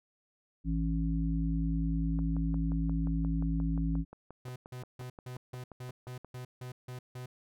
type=harmonic tone; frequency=55 Hz; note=A1; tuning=in tune; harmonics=1 / 3 / 5; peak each=-31 / -32 / -35 dBFS; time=0.64-4.05 s; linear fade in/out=50 ms
type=click train; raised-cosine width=1 ms; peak=-33 dBFS; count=24; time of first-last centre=2.19-6.246 s; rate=5.67 Hz
type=tone bursts; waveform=45% pulse; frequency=125.8 Hz; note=B2; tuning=32 cents sharp; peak=-40 dBFS; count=11; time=4.45-7.26 s; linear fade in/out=5 ms; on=110 ms; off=160 ms
effects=none